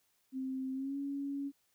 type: tone with pitch glide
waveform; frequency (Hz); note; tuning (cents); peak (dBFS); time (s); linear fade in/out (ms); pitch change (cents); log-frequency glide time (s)
sine; 262.6 to 279.8; C4 to C#4; +6 to +16; -35; 0.32-1.52; 50; +110; 0.73-0.97
effects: white hiss -75 dBFS RMS until 1.74 s